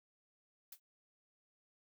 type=noise with exponential decay; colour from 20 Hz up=blue; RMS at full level=-45 dBFS; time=0.72-0.8 s; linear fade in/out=5 ms; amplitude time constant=17 ms; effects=none